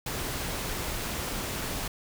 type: noise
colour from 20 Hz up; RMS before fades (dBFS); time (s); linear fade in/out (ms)
pink; -33; 0.06-1.88; 5
effects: none